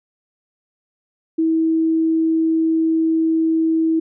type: tone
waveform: sine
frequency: 323.2 Hz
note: E4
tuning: 34 cents flat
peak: -14 dBFS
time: 1.38-4 s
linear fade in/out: 10 ms
effects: none